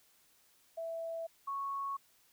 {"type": "tone pair in turn", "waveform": "sine", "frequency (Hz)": [660, 1106.1], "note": ["E5", "C#6"], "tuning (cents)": [2, -4], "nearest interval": "major sixth", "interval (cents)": 894, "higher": "second", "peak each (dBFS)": [-37, -35], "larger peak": "second", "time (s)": [[0.77, 1.27], [1.47, 1.97]], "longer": "neither", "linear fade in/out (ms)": 10, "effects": ["white hiss -68 dBFS RMS until 2.32 s"]}